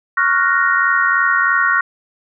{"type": "chord", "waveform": "sine", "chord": "Gb major seventh", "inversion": "second", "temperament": "equal", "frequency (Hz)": [1108.7, 1396.9, 1480, 1864.7], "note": ["Db6", "F6", "Gb6", "Bb6"], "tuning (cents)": [0, 0, 0, 0], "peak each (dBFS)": [-18, -17, -18, -17], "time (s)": [0.17, 1.81], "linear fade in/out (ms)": 5, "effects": []}